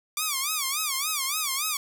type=tone with vibrato; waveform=5% pulse; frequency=1159 Hz; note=D6; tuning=23 cents flat; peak=-14 dBFS; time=0.17-1.77 s; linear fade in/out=2 ms; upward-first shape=sine; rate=3.5 Hz; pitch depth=170 cents each way; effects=none